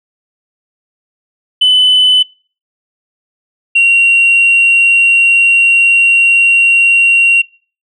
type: tone pair in turn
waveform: sine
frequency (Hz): 3012 / 2751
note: F#7 / F7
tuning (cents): +30 / -27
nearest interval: major second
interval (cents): 157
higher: first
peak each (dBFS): -3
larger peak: neither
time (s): 1.61-2.23 / 3.75-7.42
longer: second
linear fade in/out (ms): 10
effects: noise-tail reverb RT60 0.4 s tail -24 dB re dry + tanh soft clip ceiling -2 dBFS